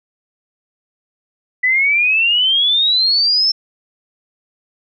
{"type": "exponential sweep", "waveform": "sine", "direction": "up", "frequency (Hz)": [1975.5, 5380], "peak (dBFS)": -11, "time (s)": [1.63, 3.52], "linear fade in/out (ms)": 10, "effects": []}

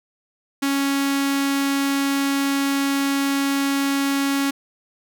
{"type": "tone with notch filter", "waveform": "sawtooth", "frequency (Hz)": 277.2, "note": "C#4", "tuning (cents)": 0, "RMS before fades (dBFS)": -21, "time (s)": [0.62, 4.51], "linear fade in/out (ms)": 10, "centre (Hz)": 610, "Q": 1.1, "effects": []}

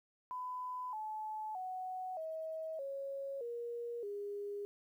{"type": "tone with pitch steps", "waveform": "sine", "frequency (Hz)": [1003, 863.1, 742.8, 639.2, 550.1, 473.4, 407.3], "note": ["B5", "A5", "F#5", "D#5", "C#5", "A#4", "G#4"], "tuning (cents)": [26, -34, 7, 47, -13, 27, -34], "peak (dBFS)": -39, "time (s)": [0.31, 4.65], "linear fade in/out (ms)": 0, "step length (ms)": 620, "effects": ["12-bit"]}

